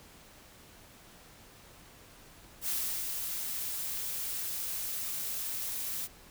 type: noise with ADSR envelope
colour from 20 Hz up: blue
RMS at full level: -32 dBFS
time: 2.61-6.08 s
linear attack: 70 ms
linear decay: 360 ms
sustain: -4 dB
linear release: 37 ms
effects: pink hiss -55 dBFS RMS until 6.3 s